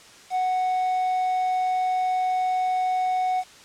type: tone with quantisation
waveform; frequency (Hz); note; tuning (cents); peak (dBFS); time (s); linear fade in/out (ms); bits
triangle; 740; F#5; 0; -19; 0.3-3.44; 50; 7
effects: white hiss -48 dBFS RMS until 3.64 s + low-pass 7000 Hz 12 dB/octave